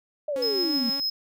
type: exponential sweep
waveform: sine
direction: down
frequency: 617 to 223 Hz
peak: -25 dBFS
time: 0.28-0.9 s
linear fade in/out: 5 ms
type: tone with vibrato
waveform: sawtooth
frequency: 277.2 Hz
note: C#4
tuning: in tune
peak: -31 dBFS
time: 0.36-1 s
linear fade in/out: 0 ms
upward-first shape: triangle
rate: 3.3 Hz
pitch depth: 28 cents each way
type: tone with tremolo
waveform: triangle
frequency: 5130 Hz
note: E8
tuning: 48 cents flat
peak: -22 dBFS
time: 0.42-1.1 s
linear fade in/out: 5 ms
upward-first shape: triangle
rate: 6.6 Hz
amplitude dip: 40%
effects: none